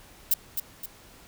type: noise with echo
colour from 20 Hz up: violet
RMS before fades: -21 dBFS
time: 0.31-0.34 s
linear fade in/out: 5 ms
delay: 260 ms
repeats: 2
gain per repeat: -7 dB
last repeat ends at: 0.86 s
effects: pink hiss -52 dBFS RMS until 1.27 s